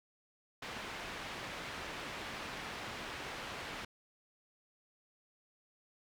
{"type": "low-pass noise", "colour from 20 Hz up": "white", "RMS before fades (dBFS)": -44, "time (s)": [0.62, 3.85], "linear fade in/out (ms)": 5, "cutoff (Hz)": 2500, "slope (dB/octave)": 12, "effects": []}